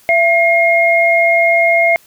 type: tone pair together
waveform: sine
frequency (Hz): 674 / 2140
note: E5 / C7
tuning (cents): +38 / +38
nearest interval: octave + minor sixth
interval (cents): 2000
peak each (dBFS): -11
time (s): 0.09-1.96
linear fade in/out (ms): 0
effects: white hiss -48 dBFS RMS until 2.06 s